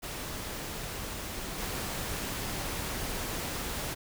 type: noise with level steps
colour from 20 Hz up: pink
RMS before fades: -38 / -35 dBFS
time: 0.02-3.95 s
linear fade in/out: 20 ms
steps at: 1.58 s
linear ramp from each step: 5 ms
effects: none